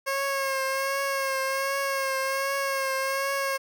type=tone with vibrato; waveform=15% pulse; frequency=542 Hz; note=C#5; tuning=39 cents flat; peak=-19 dBFS; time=0.06-3.58 s; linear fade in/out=20 ms; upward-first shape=triangle; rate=1.3 Hz; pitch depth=36 cents each way; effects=none